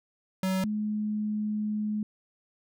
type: tone pair in turn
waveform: square / sine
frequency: 188.6 / 211.8 Hz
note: F#3 / G#3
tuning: +33 / +34 cents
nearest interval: major second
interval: 201 cents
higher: second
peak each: -26 / -27 dBFS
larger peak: first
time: 0.43-0.64 / 0.64-2.03 s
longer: second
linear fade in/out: 2 ms
effects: none